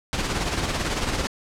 pink noise with tremolo, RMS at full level -23 dBFS, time 0.13-1.27 s, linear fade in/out 0 ms, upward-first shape sine, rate 18 Hz, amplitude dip 50%, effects low-pass 7000 Hz 12 dB/octave

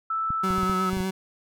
sine tone with pitch glide, 1318.5 to 1296.6 Hz, E6 to E6, 0 to -29 cents, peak -24 dBFS, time 0.1-0.9 s, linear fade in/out 5 ms, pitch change -29 cents, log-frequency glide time 0.51-0.6 s
clicks, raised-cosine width 5 ms, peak -21 dBFS, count 8, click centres 0.305 / 0.506 / 0.582 / 0.632 / 0.697 / 0.932 / 0.97 / 1.005 s
30% pulse tone with vibrato, 187.7 Hz, F#3, 25 cents sharp, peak -23 dBFS, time 0.43-1.11 s, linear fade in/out 10 ms, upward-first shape sine, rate 8.2 Hz, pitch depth 25 cents each way
effects none

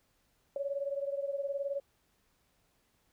sine beating tone pair, 554.4 / 573.4 Hz, C#5 / D5, 0 / -42 cents, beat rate 19 Hz, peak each -34 / -38 dBFS, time 0.56-1.8 s, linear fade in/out 2 ms, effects pink hiss -73 dBFS RMS until 3.12 s

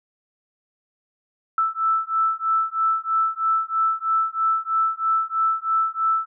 sine beating tone pair, 1318.5 / 1321.6 Hz, E6 / E6, 0 / +4 cents, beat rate 3.1 Hz, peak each -22 dBFS, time 1.58-6.26 s, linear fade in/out 2 ms, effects none

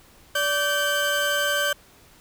30% pulse tone pair together, 580 / 1550.5 Hz, D5 / G6, -22 / -19 cents, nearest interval octave + perfect fourth, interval 1703 cents, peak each -23 / -20 dBFS, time 0.35-1.73 s, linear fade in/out 5 ms, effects pink hiss -53 dBFS RMS until 2.2 s

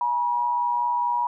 sine tone pair together, 839 / 963.6 Hz, G#5 / B5, +17 / -43 cents, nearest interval major second, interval 240 cents, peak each -31 / -21 dBFS, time 0.01-1.27 s, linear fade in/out 2 ms, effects none

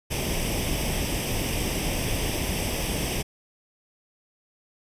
pink noise with comb filter, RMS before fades -27 dBFS, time 0.1-3.23 s, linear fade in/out 20 ms, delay 0.36 ms, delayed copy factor +0.7, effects resampled to 32000 Hz

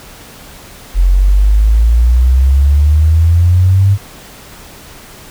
sine exponential sweep, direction up, 43.65 to 101 Hz, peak -5 dBFS, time 0.94-3.98 s, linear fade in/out 50 ms, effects pink hiss -35 dBFS RMS until 5.3 s

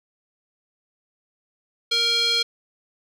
square tone with band-pass filter, 466.2 Hz, A#4, in tune, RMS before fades -21 dBFS, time 1.91-2.43 s, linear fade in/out 10 ms, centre 3800 Hz, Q 9.5, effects none

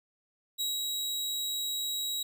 sawtooth tone with ADSR envelope, 3851 Hz, B7, 44 cents flat, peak -26 dBFS, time 0.58-2.23 s, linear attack 27 ms, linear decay 170 ms, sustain -2 dB, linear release 5 ms, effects none

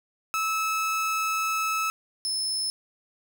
30% pulse tone pair in turn, 1301 / 5239 Hz, E6 / E8, -23 / -12 cents, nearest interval 2 octaves, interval 2411 cents, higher second, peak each -22 dBFS, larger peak neither, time 0.34-1.9 / 2.25-2.7 s, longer first, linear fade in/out 0 ms, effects none

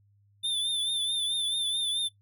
square tone with vibrato, 3551 Hz, A7, 15 cents sharp, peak -27 dBFS, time 0.43-2.09 s, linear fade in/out 20 ms, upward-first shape triangle, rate 4.6 Hz, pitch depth 59 cents each way, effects noise-tail reverb RT60 0.1 s tail -17 dB re dry + added 101 Hz sine -61 dBFS peak until 2.21 s

